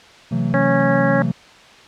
triangle chord, F# half-diminished seventh, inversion second, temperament equal with one note detuned, 130.81 / 164.81 / 185 / 225.1 Hz, C3 / E3 / F#3 / A3, 0 / 0 / 0 / +40 cents, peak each -21 dBFS, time 0.31-1.32 s, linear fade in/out 10 ms
harmonic tone, 275.2 Hz, C#4, 12 cents flat, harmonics 1 / 2 / 3 / 4 / 5 / 6 / 7, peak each -22 / -18 / -25 / -27 / -28 / -23 / -29 dBFS, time 0.54-1.22 s, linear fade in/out 0 ms
effects white hiss -44 dBFS RMS until 1.87 s + low-pass 4000 Hz 12 dB/octave

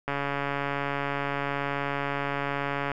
click train, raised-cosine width 0.5 ms, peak -14 dBFS, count 401, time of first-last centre 0.08-2.917 s, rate 141 Hz, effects none

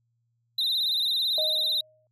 triangle tone with vibrato, 3843 Hz, B7, 48 cents flat, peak -22 dBFS, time 0.58-1.81 s, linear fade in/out 5 ms, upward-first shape sine, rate 18 Hz, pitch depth 100 cents each way
sine tone with exponential decay, 622.3 Hz, D#5, in tune, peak -27 dBFS, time 1.38-2.07 s, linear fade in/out 1 ms, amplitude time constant 150 ms
effects added 117 Hz sine -70 dBFS peak until 2.11 s

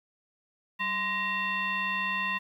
sine tone with frequency modulation, 1876 Hz, A#6, 11 cents sharp, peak -27 dBFS, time 0.79-2.39 s, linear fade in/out 20 ms, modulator 842 Hz, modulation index 1.3, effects 10-bit

